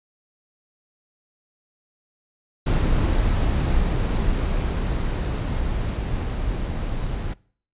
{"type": "noise with level ramp", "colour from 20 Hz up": "brown", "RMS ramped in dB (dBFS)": [-19, -27], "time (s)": [2.66, 7.34], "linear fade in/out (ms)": 10, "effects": ["noise-tail reverb RT60 0.5 s tail -23 dB re dry", "resampled to 8000 Hz"]}